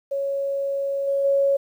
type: tone with level steps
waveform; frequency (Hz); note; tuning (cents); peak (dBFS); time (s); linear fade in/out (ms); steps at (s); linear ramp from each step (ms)
sine; 554.4; C#5; 0; -22 / -19 / -16; 0.11-1.57; 10; 1.07 / 1.24; 10
effects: 9-bit